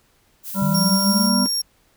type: noise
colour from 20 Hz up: violet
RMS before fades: -31 dBFS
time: 0.43-1.31 s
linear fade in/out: 50 ms
type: harmonic tone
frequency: 196 Hz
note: G3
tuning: in tune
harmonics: 1 / 3 / 5 / 7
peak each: -19 / -30 / -28 / -32 dBFS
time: 0.54-1.48 s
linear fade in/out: 50 ms
type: linear sweep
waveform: sine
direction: up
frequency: 146.83 to 251.3 Hz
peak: -20 dBFS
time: 0.62-1.46 s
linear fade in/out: 0 ms
type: tone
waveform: 30% pulse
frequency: 5560 Hz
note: F8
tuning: 9 cents flat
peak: -16 dBFS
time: 0.74-1.62 s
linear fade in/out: 10 ms
effects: pink hiss -60 dBFS RMS until 1.96 s